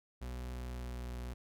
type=tone with pitch glide; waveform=40% pulse; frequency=61.8 to 60.84 Hz; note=B1 to B1; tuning=+2 to -25 cents; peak=-39 dBFS; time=0.21-1.34 s; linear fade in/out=10 ms; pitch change=-27 cents; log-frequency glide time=0.62-1.2 s; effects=none